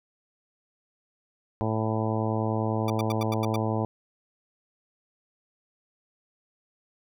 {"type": "harmonic tone", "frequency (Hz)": 110, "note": "A2", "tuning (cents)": 0, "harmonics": [1, 2, 3, 4, 5, 6, 7, 8, 9], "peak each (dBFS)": [-28, -31, -33, -34, -35, -36, -36, -37, -38], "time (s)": [1.61, 3.85], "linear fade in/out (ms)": 0}
{"type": "tone bursts", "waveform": "15% pulse", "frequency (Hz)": 1169, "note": "D6", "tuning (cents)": -8, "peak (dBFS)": -26, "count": 7, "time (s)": [2.88, 3.56], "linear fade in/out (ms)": 2, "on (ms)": 20, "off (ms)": 90}
{"effects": []}